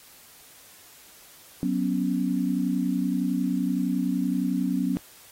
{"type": "chord", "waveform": "sine", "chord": "F# suspended fourth", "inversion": "none", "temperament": "just", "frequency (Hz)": [185, 246.7, 277.5], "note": ["F#3", "B3", "C#4"], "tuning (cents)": [0, -2, 2], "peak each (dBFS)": -27, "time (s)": [1.63, 4.97], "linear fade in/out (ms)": 0, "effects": ["white hiss -51 dBFS RMS until 5.31 s", "AAC 48 kbps"]}